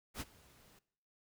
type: noise with ADSR envelope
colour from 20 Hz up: pink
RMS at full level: -41 dBFS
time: 0.14-0.79 s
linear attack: 67 ms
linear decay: 33 ms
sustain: -23 dB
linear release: 4 ms
effects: noise-tail reverb RT60 0.7 s tail -20 dB re dry